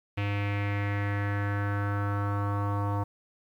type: tone with low-pass filter sweep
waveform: square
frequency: 101.5 Hz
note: G#2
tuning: 39 cents flat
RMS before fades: -29 dBFS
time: 0.17-3.04 s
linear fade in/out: 10 ms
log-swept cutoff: 2600 to 1000 Hz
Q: 3.8
effects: 10-bit